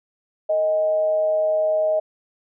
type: tone with amplitude modulation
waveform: sine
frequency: 626 Hz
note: D#5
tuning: 10 cents sharp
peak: -15 dBFS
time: 0.49-2 s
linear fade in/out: 10 ms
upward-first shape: sine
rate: 181 Hz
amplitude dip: 40%
effects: none